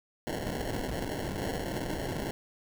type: noise with sample-and-hold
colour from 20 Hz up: white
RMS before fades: -34 dBFS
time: 0.27-2.31 s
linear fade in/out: 0 ms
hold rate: 1225 Hz
effects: none